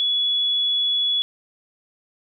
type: tone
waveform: sine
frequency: 3393 Hz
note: G#7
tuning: 36 cents sharp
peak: -18 dBFS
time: 0-1.22 s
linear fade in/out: 0 ms
effects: none